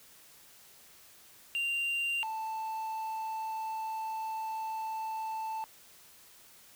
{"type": "tone pair in turn", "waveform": "triangle", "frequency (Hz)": [2778, 883.1], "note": ["F7", "A5"], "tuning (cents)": [-10, 6], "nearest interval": "octave + minor sixth", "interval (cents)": 1984, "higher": "first", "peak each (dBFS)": [-28, -32], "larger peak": "first", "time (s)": [[1.55, 2.23], [2.23, 5.64]], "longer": "second", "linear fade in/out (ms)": 0, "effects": ["white hiss -57 dBFS RMS until 6.75 s"]}